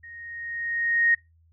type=tone with level ramp; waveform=sine; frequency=1864.7 Hz; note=A#6; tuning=in tune; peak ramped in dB=-42 to -16 dBFS; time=0.03-1.15 s; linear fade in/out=10 ms; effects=noise-tail reverb RT60 0.2 s tail -21 dB re dry + added 82 Hz sine -57 dBFS peak until 1.52 s